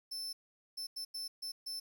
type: tone bursts at uneven times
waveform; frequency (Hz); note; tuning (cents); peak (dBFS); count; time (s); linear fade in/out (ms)
40% pulse; 5300; E8; +9; -38; 6; 0.11-0.33 / 0.77-0.87 / 0.96-1.05 / 1.14-1.28 / 1.42-1.52 / 1.66-1.8; 10
effects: 11-bit